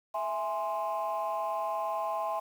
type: chord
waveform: sine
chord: E augmented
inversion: none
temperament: equal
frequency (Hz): 659.3 / 830.6 / 1046.5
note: E5 / G#5 / B#5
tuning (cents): 0 / 0 / 0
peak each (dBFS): -33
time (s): 0.14-2.4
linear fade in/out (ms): 10
effects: tanh soft clip ceiling -24 dBFS + 9-bit